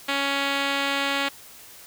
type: tone with low-pass filter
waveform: 5% pulse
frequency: 278.3 Hz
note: C#4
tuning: 7 cents sharp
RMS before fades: -25 dBFS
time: 0.08-1.29 s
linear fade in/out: 10 ms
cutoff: 4800 Hz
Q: 1.2
effects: white hiss -46 dBFS RMS until 1.86 s